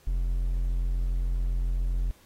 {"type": "tone", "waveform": "triangle", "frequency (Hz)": 43.65, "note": "F1", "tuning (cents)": 0, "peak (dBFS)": -22, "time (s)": [0.07, 2.11], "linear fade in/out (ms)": 0, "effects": ["pink hiss -59 dBFS RMS until 2.25 s", "AAC 48 kbps"]}